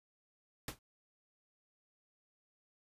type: noise with exponential decay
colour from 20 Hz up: pink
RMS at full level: -36 dBFS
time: 0.68-0.79 s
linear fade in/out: 2 ms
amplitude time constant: 23 ms
effects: resampled to 32000 Hz